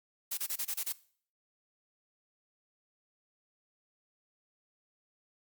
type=noise bursts; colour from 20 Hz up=blue; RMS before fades=-34 dBFS; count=7; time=0.31-0.927 s; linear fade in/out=10 ms; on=65 ms; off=27 ms; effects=noise-tail reverb RT60 0.5 s tail -19 dB re dry + Opus 48 kbps